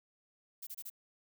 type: noise bursts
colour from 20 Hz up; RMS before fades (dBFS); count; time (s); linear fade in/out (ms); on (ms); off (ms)
violet; -44; 4; 0.62-0.901; 10; 50; 27
effects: none